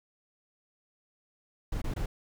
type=noise bursts; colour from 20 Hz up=brown; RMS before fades=-32 dBFS; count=3; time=1.72-2.06 s; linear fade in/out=5 ms; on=98 ms; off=23 ms; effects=none